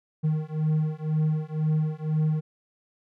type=beating tone pair; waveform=triangle; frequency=154.2 / 156.2 Hz; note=D#3 / D#3; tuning=-15 / +7 cents; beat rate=2 Hz; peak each=-24 dBFS; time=0.23-2.41 s; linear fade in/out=20 ms; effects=none